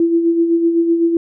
sine tone with tremolo, 335.4 Hz, E4, 30 cents sharp, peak -9 dBFS, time 0-1.17 s, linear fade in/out 2 ms, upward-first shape sine, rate 7.9 Hz, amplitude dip 50%, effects none

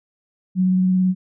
sine tone with vibrato, 185 Hz, F#3, in tune, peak -14 dBFS, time 0.55-1.15 s, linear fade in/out 50 ms, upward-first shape sine, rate 18 Hz, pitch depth 15 cents each way, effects none

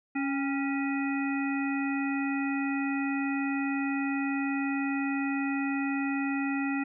harmonic tone with a mistuned harmonic, 277.2 Hz, C#4, in tune, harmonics 1 / 3 / 5 / 7 / 9, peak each -28 / -38 / -40 / -38 / -38 dBFS, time 0.15-6.84 s, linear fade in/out 10 ms, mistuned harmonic 3, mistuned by -56 cents, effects none

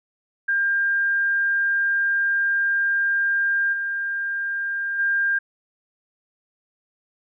sine tone with level steps, 1600 Hz, G6, 35 cents sharp, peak -18 / -23 / -18 dBFS, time 0.48-5.39 s, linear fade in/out 10 ms, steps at 3.72 / 4.98 s, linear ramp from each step 20 ms, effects none

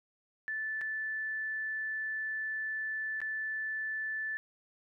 sine tone with dropouts, 1752 Hz, A6, 8 cents flat, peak -33 dBFS, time 0.48-4.37 s, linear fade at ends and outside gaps 0 ms, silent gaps 0.811-0.815 / 3.204-3.216 s, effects none

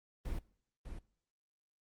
brown noise with echo, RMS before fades -38 dBFS, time 0.25-0.39 s, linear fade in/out 5 ms, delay 600 ms, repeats 1, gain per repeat -7 dB, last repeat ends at 0.99 s, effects noise-tail reverb RT60 0.6 s tail -22 dB re dry + Opus 24 kbps

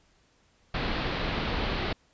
pink low-pass noise, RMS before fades -30 dBFS, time 0.74-1.93 s, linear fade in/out 5 ms, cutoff 4400 Hz, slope 48 dB/octave, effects pink hiss -65 dBFS RMS until 2.13 s + resampled to 16000 Hz

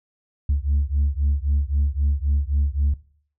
sine beating tone pair, 69.6 / 73.4 Hz, C#2 / D2, +8 / 0 cents, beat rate 3.8 Hz, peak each -20 dBFS, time 0.49-2.94 s, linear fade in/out 5 ms, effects noise-tail reverb RT60 0.5 s tail -18 dB re dry + tanh soft clip ceiling -14 dBFS

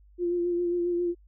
sine tone with vibrato, 349.2 Hz, F4, in tune, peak -24 dBFS, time 0.18-1.15 s, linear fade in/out 50 ms, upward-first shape sine, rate 7.4 Hz, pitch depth 25 cents each way, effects added 50 Hz sine -53 dBFS peak until 1.27 s

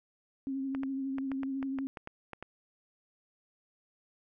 sine tone with vibrato, 269.4 Hz, C#4, 49 cents flat, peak -32 dBFS, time 0.47-1.87 s, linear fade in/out 0 ms, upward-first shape triangle, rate 12 Hz, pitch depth 33 cents each way
clicks, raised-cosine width 0.5 ms, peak -26 dBFS, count 11, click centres 0.749 / 0.834 / 1.184 / 1.317 / 1.433 / 1.628 / 1.787 / 1.972 / 2.074 / 2.333 / 2.426 s
effects none

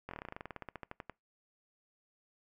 slowing click train, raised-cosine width 0.5 ms, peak -27 dBFS, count 21, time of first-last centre 0.09-1.097 s, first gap 22 ms, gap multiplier 1.08, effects noise-tail reverb RT60 0.2 s tail -24 dB re dry

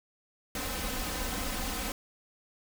pink noise with comb filter, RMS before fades -34 dBFS, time 0.55-1.92 s, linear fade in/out 2 ms, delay 3.9 ms, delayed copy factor +0.75, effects none

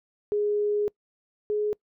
sine tone pair in turn, 415.3 / 419.9 Hz, G#4 / G#4, 0 / +19 cents, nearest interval unison, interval 19 cents, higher second, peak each -22 / -23 dBFS, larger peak first, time 0.32-0.88 / 1.5-1.73 s, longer first, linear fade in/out 0 ms, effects noise-tail reverb RT60 0.1 s tail -25 dB re dry

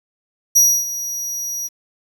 40% pulse tone with ADSR envelope, 5780 Hz, F#8, 41 cents flat, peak -7 dBFS, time 0.55-1.69 s, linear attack 16 ms, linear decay 280 ms, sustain -15 dB, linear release 29 ms, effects 8-bit

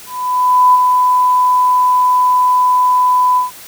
sine tone with ADSR envelope, 1000 Hz, B5, 21 cents sharp, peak -4 dBFS, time 0.06-3.51 s, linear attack 680 ms, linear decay 27 ms, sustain -4 dB, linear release 140 ms, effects white hiss -35 dBFS RMS until 3.67 s

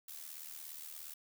blue noise with amplitude modulation, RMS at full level -45 dBFS, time 0.08-1.14 s, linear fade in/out 5 ms, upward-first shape sine, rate 77.1 Hz, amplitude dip 70%, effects none

